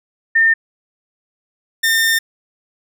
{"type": "tone pair in turn", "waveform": ["sine", "sawtooth"], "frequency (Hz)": [1811, 1811], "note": ["A6", "A6"], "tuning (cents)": [49, 49], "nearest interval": "unison", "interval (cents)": 0, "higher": "neither", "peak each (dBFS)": -9, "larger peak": "neither", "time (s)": [[0.35, 0.54], [1.83, 2.19]], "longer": "second", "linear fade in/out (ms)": 10, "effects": []}